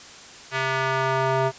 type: tone with band-pass filter sweep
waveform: square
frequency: 132.6 Hz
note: C3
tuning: 23 cents sharp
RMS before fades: -23 dBFS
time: 0.51-1.52 s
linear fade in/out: 50 ms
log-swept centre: 1900 to 730 Hz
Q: 1.2
effects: white hiss -43 dBFS RMS until 1.58 s + resampled to 16000 Hz